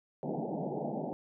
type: band-pass noise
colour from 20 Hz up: pink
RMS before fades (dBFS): -36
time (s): 0.23-1.13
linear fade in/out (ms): 0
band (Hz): 140 to 850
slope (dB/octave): 96
effects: none